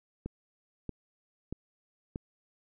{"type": "click train", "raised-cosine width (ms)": 3, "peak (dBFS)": -23, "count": 4, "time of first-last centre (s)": [0.26, 2.159], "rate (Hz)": 1.58, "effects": []}